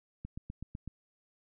click train, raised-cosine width 5 ms, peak -28 dBFS, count 6, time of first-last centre 0.25-0.877 s, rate 7.98 Hz, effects none

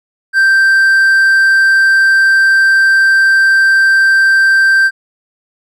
triangle tone, 1568 Hz, G6, in tune, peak -4 dBFS, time 0.33-4.91 s, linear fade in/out 50 ms, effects none

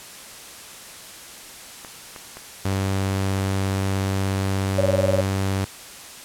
clicks, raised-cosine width 0.5 ms, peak -22 dBFS, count 5, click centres 1.848 / 2.162 / 2.37 / 2.727 / 3.386 s
sawtooth tone, 96.8 Hz, G2, 21 cents flat, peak -17 dBFS, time 2.65-5.65 s, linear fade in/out 5 ms
sine tone bursts, 560 Hz, C#5, 18 cents sharp, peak -16 dBFS, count 9, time 4.78-5.21 s, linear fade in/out 5 ms, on 30 ms, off 20 ms
effects white hiss -40 dBFS RMS until 6.24 s + low-pass 11000 Hz 12 dB/octave

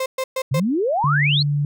35% pulse tone bursts, 523.3 Hz, C5, in tune, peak -19 dBFS, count 4, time 0-0.6 s, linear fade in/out 5 ms, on 60 ms, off 120 ms
sine exponential sweep, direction up, 123.47 to 4464 Hz, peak -17 dBFS, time 0.51-1.43 s, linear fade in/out 10 ms
sine tone, 145.1 Hz, D3, 21 cents flat, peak -17 dBFS, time 1.04-1.65 s, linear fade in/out 2 ms
effects none

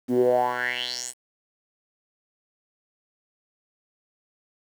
10% pulse tone with band-pass filter sweep, 123.47 Hz, B2, in tune, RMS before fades -24 dBFS, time 0.08-1.14 s, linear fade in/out 50 ms, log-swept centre 250 to 9300 Hz, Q 5.9, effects 8-bit

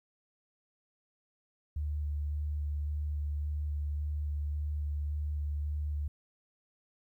sine tone with vibrato, 74 Hz, D2, 14 cents sharp, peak -31 dBFS, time 1.76-6.08 s, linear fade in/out 5 ms, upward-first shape square, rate 1.8 Hz, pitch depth 11 cents each way, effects 12-bit

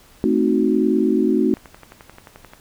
sine chord, A diminished seventh, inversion none, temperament equal, 220 / 261.6 / 311.1 / 370 Hz, A3 / C4 / Eb4 / Gb4, 0 / 0 / 0 / 0 cents, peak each -20 dBFS, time 0.24-1.54 s, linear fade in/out 0 ms
click train, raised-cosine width 0.5 ms, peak -24 dBFS, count 12, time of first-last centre 1.57-2.535 s, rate 11.4 Hz
effects pink hiss -50 dBFS RMS until 2.6 s

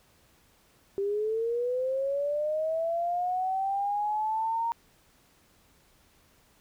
sine linear sweep, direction up, 391.9 to 932.3 Hz, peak -26 dBFS, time 0.98-4.72 s, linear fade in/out 0 ms, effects pink hiss -63 dBFS RMS until 6.6 s

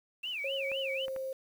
sine tone with vibrato, 2615 Hz, E7, 15 cents flat, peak -34 dBFS, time 0.23-1.06 s, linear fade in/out 10 ms, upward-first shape sine, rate 4 Hz, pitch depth 260 cents each way
sine tone with pitch glide, 545 to 529.5 Hz, C#5 to C5, -29 to +21 cents, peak -34 dBFS, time 0.44-1.33 s, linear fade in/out 5 ms, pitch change -50 cents, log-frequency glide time 0.62-1.14 s
clicks, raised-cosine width 0.5 ms, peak -30 dBFS, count 3, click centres 0.717 / 1.082 / 1.163 s
effects 9-bit

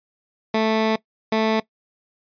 15% pulse tone bursts at uneven times, 220 Hz, A3, in tune, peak -11 dBFS, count 2, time 0.54-0.96 / 1.32-1.6 s, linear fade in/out 5 ms, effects noise-tail reverb RT60 0.1 s tail -20 dB re dry + resampled to 11025 Hz

